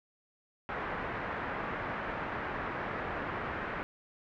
white low-pass noise, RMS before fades -37 dBFS, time 0.69-3.83 s, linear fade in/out 0 ms, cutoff 1800 Hz, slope 24 dB/octave, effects none

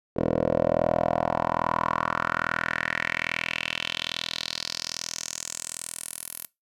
10% pulse tone with band-pass filter sweep, 41.2 Hz, E1, in tune, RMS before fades -28 dBFS, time 0.16-6.46 s, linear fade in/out 10 ms, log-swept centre 430 to 12000 Hz, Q 3.6, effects noise-tail reverb RT60 0.2 s tail -21 dB re dry

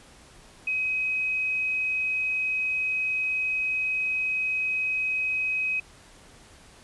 sine tone, 2531 Hz, D#7, 29 cents sharp, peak -24 dBFS, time 0.67-5.8 s, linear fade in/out 5 ms, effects pink hiss -52 dBFS RMS until 6.83 s + resampled to 24000 Hz

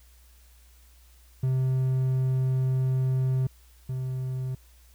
triangle tone pair in turn, 130.3 / 129.47 Hz, C3 / C3, -7 / -18 cents, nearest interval unison, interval 11 cents, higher first, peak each -20 / -26 dBFS, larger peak first, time 1.43-3.47 / 3.89-4.55 s, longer first, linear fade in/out 5 ms, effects added 60 Hz sine -53 dBFS peak until 4.94 s + white hiss -61 dBFS RMS until 4.94 s

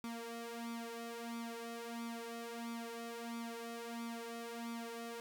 sawtooth tone with flanger, 232.6 Hz, A#3, 4 cents flat, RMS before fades -45 dBFS, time 0.04-5.2 s, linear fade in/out 0 ms, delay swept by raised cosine 0.85 to 2.75 ms, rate 1.5 Hz, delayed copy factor +0.8, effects none

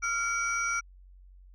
sine tone cluster, 1383 / 2279 / 5790 Hz, F6 / C#7 / F#8, -17 / +47 / -38 cents, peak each -28 / -32 / -34 dBFS, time 0.02-0.81 s, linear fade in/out 20 ms, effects tanh soft clip ceiling -21 dBFS + added 46 Hz sine -50 dBFS peak until 1.54 s

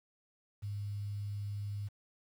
sine tone with quantisation, 102.1 Hz, G#2, 29 cents flat, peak -36 dBFS, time 0.62-1.89 s, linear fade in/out 20 ms, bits 10, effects none

